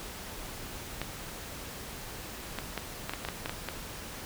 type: clicks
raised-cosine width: 0.3 ms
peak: -17 dBFS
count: 10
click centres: 1.016 / 2.587 / 2.777 / 3.095 / 3.136 / 3.25 / 3.287 / 3.459 / 3.495 / 3.687 s
effects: pink hiss -42 dBFS RMS until 4.25 s